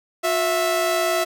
sawtooth tone pair together, 359.3 / 659.3 Hz, F4 / E5, +49 / 0 cents, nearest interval major seventh, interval 1051 cents, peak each -21 / -16 dBFS, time 0.23-1.25 s, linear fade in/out 20 ms, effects none

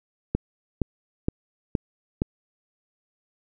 click train, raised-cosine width 3 ms, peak -9 dBFS, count 5, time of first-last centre 0.35-2.219 s, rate 2.14 Hz, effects none

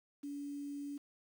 sine tone with quantisation, 285.4 Hz, D4, 49 cents flat, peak -40 dBFS, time 0.23-0.98 s, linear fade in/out 10 ms, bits 10, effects none

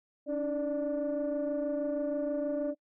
sine tone cluster, 282.8 / 309.1 / 588 Hz, C#4 / D#4 / D5, +35 / -11 / +2 cents, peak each -32 / -38 / -30 dBFS, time 0.26-2.75 s, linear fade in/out 50 ms, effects noise-tail reverb RT60 0.1 s tail -26 dB re dry + tanh soft clip ceiling -25 dBFS

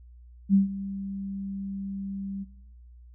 sine tone with ADSR envelope, 196 Hz, G3, in tune, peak -15 dBFS, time 0.49-2.45 s, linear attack 48 ms, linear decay 140 ms, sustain -17 dB, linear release 28 ms, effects noise-tail reverb RT60 0.9 s tail -19 dB re dry + added 60 Hz sine -47 dBFS peak until 3.14 s

